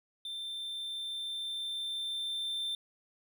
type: tone with level ramp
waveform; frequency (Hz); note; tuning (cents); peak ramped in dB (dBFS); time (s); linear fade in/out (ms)
triangle; 3567; A7; +23; -36 to -31; 0.25-2.75; 2
effects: none